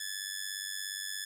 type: tone with amplitude modulation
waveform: 10% pulse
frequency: 1723 Hz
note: A6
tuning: 37 cents flat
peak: -24 dBFS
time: 0-1.25 s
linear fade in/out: 5 ms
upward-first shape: sine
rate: 97.1 Hz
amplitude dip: 75%
effects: none